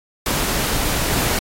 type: noise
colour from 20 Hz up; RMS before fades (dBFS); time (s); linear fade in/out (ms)
pink; -20; 0.26-1.39; 2
effects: AAC 48 kbps